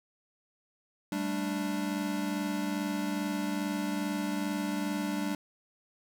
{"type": "chord", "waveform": "square", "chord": "G suspended second", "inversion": "none", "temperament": "equal with one note detuned", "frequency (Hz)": [196, 218.4, 293.7], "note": ["G3", "A3", "D4"], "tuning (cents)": [0, -13, 0], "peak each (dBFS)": [-35, -39, -34], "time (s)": [1.12, 5.35], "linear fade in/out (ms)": 2, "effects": []}